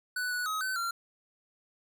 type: tone with pitch steps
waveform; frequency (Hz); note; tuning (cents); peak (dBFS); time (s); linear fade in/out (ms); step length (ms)
square; 1489 / 1474 / 1269 / 1522 / 1374; F#6 / F#6 / D#6 / F#6 / F6; +11 / -7 / +34 / +48 / -29; -31; 0.16-0.91; 5; 150
effects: none